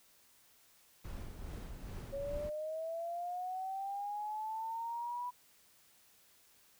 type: noise with tremolo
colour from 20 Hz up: brown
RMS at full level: -43 dBFS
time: 1.04-2.5 s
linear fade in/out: 10 ms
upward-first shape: sine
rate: 2.4 Hz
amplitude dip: 45%
type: linear sweep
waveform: sine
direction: up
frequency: 550 to 987 Hz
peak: -37 dBFS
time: 2.12-5.31 s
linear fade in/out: 20 ms
effects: white hiss -66 dBFS RMS until 6.79 s